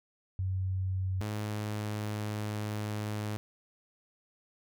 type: tone pair in turn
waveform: sine / sawtooth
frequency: 94 / 105.71 Hz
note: F#2 / G#2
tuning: +28 / +31 cents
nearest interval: major second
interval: 203 cents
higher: second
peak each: -29 / -29 dBFS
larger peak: neither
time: 0.39-1.21 / 1.21-3.37 s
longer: second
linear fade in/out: 0 ms
effects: none